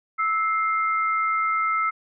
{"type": "tone pair together", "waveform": "sine", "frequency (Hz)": [1309.2, 2100], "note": ["E6", "C7"], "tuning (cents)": [-12, 6], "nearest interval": "minor sixth", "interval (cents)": 818, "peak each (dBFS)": [-21, -27], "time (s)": [0.18, 1.91], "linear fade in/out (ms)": 20, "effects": []}